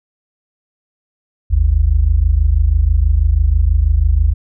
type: tone pair together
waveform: sine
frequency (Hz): 50.94 / 77.1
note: G#1 / D#2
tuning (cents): -33 / -15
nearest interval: perfect fifth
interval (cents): 718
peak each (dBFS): -12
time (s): 1.5-4.34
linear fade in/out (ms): 20
effects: none